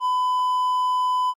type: tone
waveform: triangle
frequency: 1004 Hz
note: B5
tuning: 28 cents sharp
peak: -17 dBFS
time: 0-1.34 s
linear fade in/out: 50 ms
effects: Opus 24 kbps